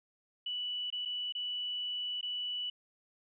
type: tone with dropouts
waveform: sine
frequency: 2960 Hz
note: F#7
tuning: in tune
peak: -34 dBFS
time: 0.46-2.7 s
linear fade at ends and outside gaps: 5 ms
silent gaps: 0.903-0.925 / 1.052-1.056 / 1.324-1.35 / 2.212-2.228 s
effects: none